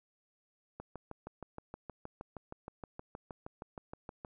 click train, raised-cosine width 1 ms, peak -29 dBFS, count 23, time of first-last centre 0.8-4.248 s, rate 6.38 Hz, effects none

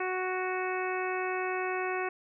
harmonic tone, 370 Hz, F#4, in tune, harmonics 1 / 2 / 3 / 4 / 5 / 6 / 7, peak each -33 / -36 / -38 / -39 / -40 / -41 / -41 dBFS, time 0-2.09 s, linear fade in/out 5 ms, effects none

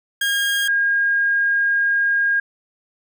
30% pulse / sine tone pair in turn, 1623 / 1623 Hz, G#6 / G#6, -40 / -40 cents, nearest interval unison, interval 0 cents, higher neither, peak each -15 dBFS, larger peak neither, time 0.21-0.68 / 0.68-2.4 s, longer second, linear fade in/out 5 ms, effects none

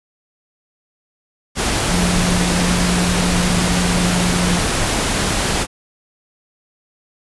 sine tone in noise, 177.6 Hz, F3, 29 cents sharp, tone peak -17 dBFS, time 1.89-4.62 s, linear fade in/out 50 ms, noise pink, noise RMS -18 dBFS, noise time 1.55-5.67 s, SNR -2 dB, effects resampled to 24000 Hz

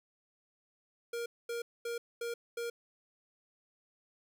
square tone bursts, 470 Hz, A#4, 14 cents sharp, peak -36 dBFS, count 5, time 1.13-2.7 s, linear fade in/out 5 ms, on 130 ms, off 230 ms, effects none

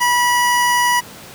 25% pulse tone, 974 Hz, B5, 24 cents flat, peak -9 dBFS, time 0-1.01 s, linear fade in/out 20 ms, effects pink hiss -37 dBFS RMS until 1.34 s + high-pass 100 Hz 12 dB/octave

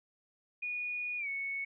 sine tone with pitch glide, 2456 to 2213 Hz, D#7 to C#7, -23 to -3 cents, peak -34 dBFS, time 0.62-1.65 s, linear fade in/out 10 ms, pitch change -180 cents, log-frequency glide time 1.18-1.28 s, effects none

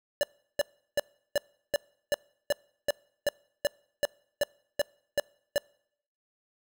square tone bursts, 580 Hz, D5, 22 cents flat, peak -23 dBFS, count 15, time 0.21-5.58 s, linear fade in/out 0 ms, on 22 ms, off 360 ms, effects noise-tail reverb RT60 0.7 s tail -26 dB re dry

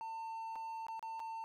triangle tone with dropouts, 899 Hz, A5, 37 cents sharp, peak -39 dBFS, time 0.01-1.44 s, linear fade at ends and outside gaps 0 ms, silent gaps 0.556-0.56 / 0.867-0.884 / 0.994-1.027 / 1.195-1.201 s, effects none

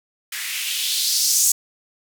violet noise with band-pass filter sweep, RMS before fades -21 dBFS, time 0.32-1.52 s, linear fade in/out 5 ms, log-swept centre 1800 to 7100 Hz, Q 2.7, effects none

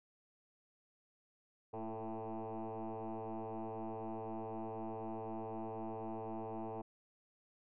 sine tone with frequency modulation, 220 Hz, A3, in tune, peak -39 dBFS, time 1.73-6.82 s, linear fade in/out 10 ms, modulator 111 Hz, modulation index 6.2, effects tanh soft clip ceiling -37 dBFS

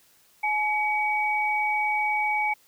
sine tone pair together, 848 / 2264 Hz, G#5 / C#7, +36 / +36 cents, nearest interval octave + perfect fourth, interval 1700 cents, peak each -25 dBFS, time 0.43-2.54 s, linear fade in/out 10 ms, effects white hiss -60 dBFS RMS until 2.67 s

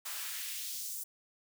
white noise with high-pass filter sweep, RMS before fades -40 dBFS, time 0.05-1.04 s, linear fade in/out 10 ms, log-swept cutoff 870 to 8100 Hz, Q 1.1, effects none

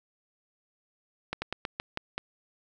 slowing click train, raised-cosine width 0.3 ms, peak -15 dBFS, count 7, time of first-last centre 1.33-2.18 s, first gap 90 ms, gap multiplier 1.18, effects none

